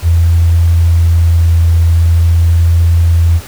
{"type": "tone with vibrato", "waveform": "sine", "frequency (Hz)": 83.9, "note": "E2", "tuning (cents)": 31, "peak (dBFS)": -5, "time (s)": [0.02, 3.41], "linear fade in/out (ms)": 50, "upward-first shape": "triangle", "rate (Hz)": 0.45, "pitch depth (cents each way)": 9, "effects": ["pink hiss -31 dBFS RMS until 3.47 s"]}